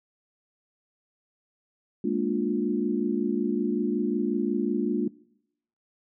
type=chord; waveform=sine; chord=Bb dominant seventh; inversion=third; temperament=equal with one note detuned; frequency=207.7 / 233.1 / 293.7 / 353.5 Hz; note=Ab3 / Bb3 / D4 / F4; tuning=0 / 0 / 0 / +21 cents; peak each=-29 dBFS; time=2.04-5.08 s; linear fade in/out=5 ms; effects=noise-tail reverb RT60 0.8 s tail -22 dB re dry